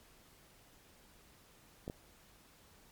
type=clicks; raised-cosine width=2 ms; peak=-28 dBFS; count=2; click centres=1.879 / 1.899 s; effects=pink hiss -63 dBFS RMS until 2.91 s + MP3 96 kbps